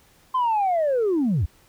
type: linear sweep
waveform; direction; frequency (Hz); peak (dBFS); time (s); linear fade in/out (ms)
sine; down; 1046 to 65.41; -17; 0.34-1.46; 10
effects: tanh soft clip ceiling -16 dBFS + pink hiss -57 dBFS RMS until 1.68 s